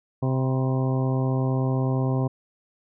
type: harmonic tone with a mistuned harmonic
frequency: 130.81 Hz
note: C3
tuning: in tune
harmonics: 1 / 2 / 3 / 4 / 5 / 6 / 7 / 8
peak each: -22 / -28 / -32 / -34 / -36 / -38 / -39 / -40 dBFS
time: 0.22-2.28 s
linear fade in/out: 10 ms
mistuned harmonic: 7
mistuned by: +78 cents
effects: none